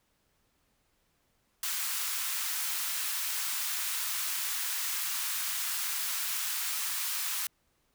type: high-pass noise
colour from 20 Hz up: white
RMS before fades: -33 dBFS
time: 1.63-7.47 s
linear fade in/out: 2 ms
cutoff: 1000 Hz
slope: 24 dB/octave
effects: pink hiss -73 dBFS RMS until 7.94 s